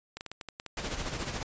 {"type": "clicks", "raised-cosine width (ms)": 0.2, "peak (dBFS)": -22, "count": 8, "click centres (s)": [0.17, 0.209, 0.263, 0.316, 0.412, 0.487, 0.599, 0.663]}
{"type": "noise with tremolo", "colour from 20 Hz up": "pink", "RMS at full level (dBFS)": -33, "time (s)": [0.77, 1.43], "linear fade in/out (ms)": 2, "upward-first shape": "sine", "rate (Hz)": 14, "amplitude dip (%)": 55}
{"effects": ["resampled to 16000 Hz"]}